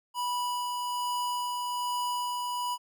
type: tone with tremolo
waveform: square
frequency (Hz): 981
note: B5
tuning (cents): -12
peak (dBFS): -29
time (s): 0.14-2.78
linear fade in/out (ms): 50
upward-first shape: sine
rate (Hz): 1.2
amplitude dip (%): 25
effects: none